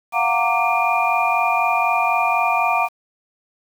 sine tone cluster, 697 / 741 / 923 / 1170 / 2410 Hz, F5 / F#5 / A#5 / D6 / D7, -4 / +2 / -17 / -7 / +44 cents, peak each -22 dBFS, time 0.12-2.89 s, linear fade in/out 50 ms, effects 7-bit

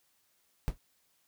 brown noise with exponential decay, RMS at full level -27 dBFS, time 0.68-0.78 s, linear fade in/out 0 ms, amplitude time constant 20 ms, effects white hiss -72 dBFS RMS until 1.27 s

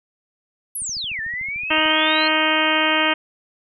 sine exponential two-way sweep, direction down then up, 11720 to 1749 to 4246 Hz, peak -24 dBFS, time 0.75-2.28 s, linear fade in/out 5 ms, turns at 1.21 s
click train, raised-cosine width 5 ms, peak -32 dBFS, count 15, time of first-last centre 0.82-1.857 s, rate 13.5 Hz
harmonic tone, 312.2 Hz, D#4, 6 cents sharp, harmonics 1 / 2 / 3 / 4 / 5 / 6 / 7 / 8 / 9 / 10, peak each -25 / -25 / -25 / -25 / -25 / -25 / -25 / -25 / -25 / -25 dBFS, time 1.7-3.14 s, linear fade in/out 10 ms
effects none

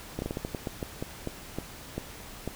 slowing click train, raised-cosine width 2 ms, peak -18 dBFS, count 14, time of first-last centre 0.19-2.476 s, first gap 31 ms, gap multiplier 1.26, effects pink hiss -45 dBFS RMS until 2.55 s

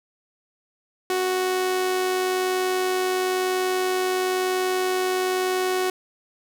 sawtooth tone with amplitude modulation, 370 Hz, F#4, in tune, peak -16 dBFS, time 1.1-5.9 s, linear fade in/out 2 ms, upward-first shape sine, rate 101 Hz, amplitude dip 30%, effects none

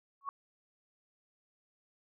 sine tone with exponential growth, 1108.7 Hz, C#6, in tune, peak -30 dBFS, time 0.21-0.29 s, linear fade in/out 1 ms, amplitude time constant 16 ms, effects none

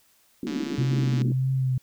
white band-pass noise, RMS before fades -30 dBFS, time 0.43-1.32 s, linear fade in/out 2 ms, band 200 to 340 Hz, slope 48 dB/octave
click train, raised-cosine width 0.2 ms, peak -22 dBFS, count 108, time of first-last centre 0.47-1.218 s, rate 143 Hz
sine tone with vibrato, 130 Hz, C3, 11 cents flat, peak -21 dBFS, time 0.78-1.78 s, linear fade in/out 5 ms, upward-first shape triangle, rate 1.7 Hz, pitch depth 41 cents each way
effects white hiss -62 dBFS RMS until 1.82 s

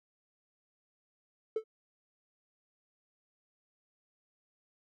triangle tone with exponential decay, 439 Hz, A4, 4 cents flat, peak -22 dBFS, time 1.56-1.64 s, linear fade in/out 5 ms, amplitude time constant 17 ms, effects tanh soft clip ceiling -24 dBFS

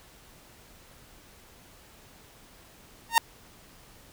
sawtooth tone with exponential growth, 920 Hz, A#5, 23 cents flat, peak -9 dBFS, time 3.09-3.18 s, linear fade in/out 1 ms, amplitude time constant 19 ms, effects pink hiss -54 dBFS RMS until 4.12 s

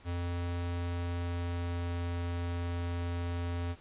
square tone with pitch glide, 87.1 to 86.6 Hz, F2 to F2, -4 to -14 cents, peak -33 dBFS, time 0.04-3.76 s, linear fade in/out 50 ms, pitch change -10 cents, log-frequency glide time 0.21-2.02 s, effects pink hiss -58 dBFS RMS until 3.8 s + resampled to 8000 Hz

